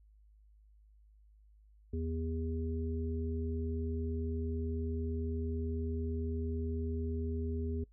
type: harmonic tone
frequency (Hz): 81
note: E2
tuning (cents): -30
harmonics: 1 / 3 / 5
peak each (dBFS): -35 / -40 / -42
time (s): 1.93-7.84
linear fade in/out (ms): 5
effects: noise-tail reverb RT60 0.1 s tail -20 dB re dry + added 52 Hz sine -59 dBFS peak until 7.92 s